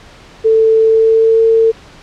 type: tone with pitch glide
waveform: sine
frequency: 444.1 to 449.8 Hz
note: A4 to A4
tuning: +16 to +38 cents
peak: -6 dBFS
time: 0.44-1.72 s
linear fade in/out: 20 ms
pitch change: +22 cents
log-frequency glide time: 0.82-1.4 s
effects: pink hiss -39 dBFS RMS until 2.02 s + low-pass 5000 Hz 12 dB/octave